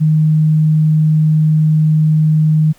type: tone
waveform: sine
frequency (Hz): 155.3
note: D#3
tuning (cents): -3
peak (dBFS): -8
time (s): 0-2.73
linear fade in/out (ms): 20
effects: pink hiss -49 dBFS RMS until 2.78 s